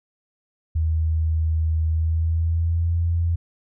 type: tone with pitch glide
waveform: sine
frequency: 79.8 to 84.55 Hz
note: D#2 to E2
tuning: +44 to +44 cents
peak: -18 dBFS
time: 0.75-3.36 s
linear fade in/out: 10 ms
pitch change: +100 cents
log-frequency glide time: 1.88-2.95 s
effects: none